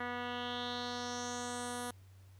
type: tone with low-pass filter sweep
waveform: 10% pulse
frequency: 244 Hz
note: B3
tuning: 21 cents flat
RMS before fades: -40 dBFS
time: 0-1.91 s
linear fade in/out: 5 ms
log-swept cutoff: 2100 to 11000 Hz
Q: 3.7
effects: added 95 Hz sine -55 dBFS peak until 2.39 s + pink hiss -69 dBFS RMS until 2.39 s